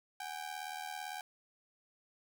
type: ring-modulated tone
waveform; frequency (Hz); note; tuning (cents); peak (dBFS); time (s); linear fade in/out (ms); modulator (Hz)
sawtooth; 784; G5; 0; -34; 0.2-1.21; 2; 38.9
effects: 12-bit